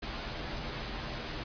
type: noise with comb filter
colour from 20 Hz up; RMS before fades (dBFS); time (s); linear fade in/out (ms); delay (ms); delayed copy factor
pink; -38; 0.02-1.44; 10; 11; -0.65
effects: resampled to 11025 Hz